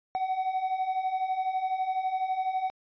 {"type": "beating tone pair", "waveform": "triangle", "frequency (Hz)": [744, 756], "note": ["F#5", "F#5"], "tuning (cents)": [9, 37], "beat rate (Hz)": 12, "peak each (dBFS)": [-31, -26], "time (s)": [0.15, 2.7], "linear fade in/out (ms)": 0, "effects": ["resampled to 11025 Hz"]}